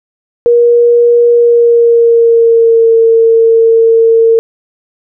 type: tone with pitch glide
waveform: sine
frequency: 475.4 to 454.7 Hz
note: A#4 to A#4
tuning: +34 to -43 cents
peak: -3 dBFS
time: 0.46-4.39 s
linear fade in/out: 0 ms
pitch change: -77 cents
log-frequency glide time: 1.3-2.94 s
effects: none